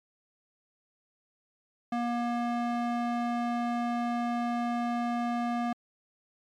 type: tone with band-pass filter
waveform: square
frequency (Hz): 238.3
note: A#3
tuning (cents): +38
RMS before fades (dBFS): -30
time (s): 1.92-5.73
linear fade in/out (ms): 5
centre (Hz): 690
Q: 0.79
effects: MP3 64 kbps